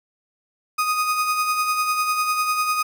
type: tone with tremolo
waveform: 35% pulse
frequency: 1244.5 Hz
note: D#6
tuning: in tune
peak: -16 dBFS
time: 0.78-2.83 s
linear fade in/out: 10 ms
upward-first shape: sine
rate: 10 Hz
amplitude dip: 45%
effects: none